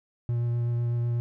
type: tone with vibrato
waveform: triangle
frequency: 119 Hz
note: A#2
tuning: 36 cents sharp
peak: -22 dBFS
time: 0.29-1.2 s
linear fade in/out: 0 ms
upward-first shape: triangle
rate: 8 Hz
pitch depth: 13 cents each way
effects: none